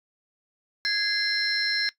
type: tone cluster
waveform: sine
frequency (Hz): 1660 / 2077 / 4144 / 5340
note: G#6 / C7 / C8 / E8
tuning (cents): -1 / -13 / -17 / +22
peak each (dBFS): -27 / -31 / -26 / -28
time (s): 0.85-1.89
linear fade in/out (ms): 0
effects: noise-tail reverb RT60 0.1 s tail -18 dB re dry + tanh soft clip ceiling -13 dBFS